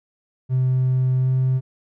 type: tone with pitch glide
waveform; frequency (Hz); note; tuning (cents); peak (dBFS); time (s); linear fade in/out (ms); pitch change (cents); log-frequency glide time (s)
triangle; 128.9 to 129.95; C3 to C3; -26 to -11; -13; 0.49-1.61; 50; +15; 1.2-1.29
effects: tanh soft clip ceiling -12 dBFS